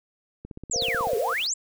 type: click train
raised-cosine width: 3 ms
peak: -25 dBFS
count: 12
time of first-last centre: 0.45-1.133 s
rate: 16.1 Hz
type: exponential two-way sweep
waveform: sine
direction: down then up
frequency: 7902 to 397.3 to 7902 Hz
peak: -24 dBFS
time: 0.71-1.54 s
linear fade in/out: 5 ms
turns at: 1.17 s
type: chord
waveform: sine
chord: Bb suspended second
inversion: none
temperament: equal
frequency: 466.2 / 523.3 / 698.5 Hz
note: Bb4 / C5 / F5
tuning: 0 / 0 / 0 cents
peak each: -32 / -33 / -37 dBFS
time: 0.73-1.34 s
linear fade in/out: 10 ms
type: noise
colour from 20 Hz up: white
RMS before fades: -42 dBFS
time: 0.81-1.47 s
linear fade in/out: 5 ms
effects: none